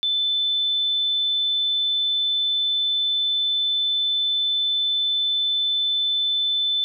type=tone; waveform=sine; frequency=3520 Hz; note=A7; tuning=in tune; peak=-19 dBFS; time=0.03-6.84 s; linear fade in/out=0 ms; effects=none